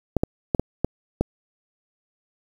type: clicks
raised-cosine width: 2 ms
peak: -6 dBFS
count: 6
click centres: 0.167 / 0.235 / 0.548 / 0.596 / 0.846 / 1.21 s
effects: 7-bit